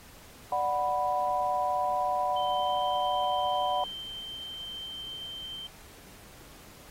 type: chord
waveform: sine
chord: B minor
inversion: first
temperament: equal with one note detuned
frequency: 590 / 740 / 987.8 Hz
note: D5 / F#5 / B5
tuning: +8 / 0 / 0 cents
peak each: -33 / -28 / -30 dBFS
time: 0.52-3.84 s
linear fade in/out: 2 ms
type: tone with pitch glide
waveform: sine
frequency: 3100 to 3122 Hz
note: G7 to G7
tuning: -20 to -8 cents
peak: -37 dBFS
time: 2.36-5.67 s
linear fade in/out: 5 ms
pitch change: +12 cents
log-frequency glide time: 2.57-2.85 s
effects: pink hiss -52 dBFS RMS until 6.9 s + AAC 48 kbps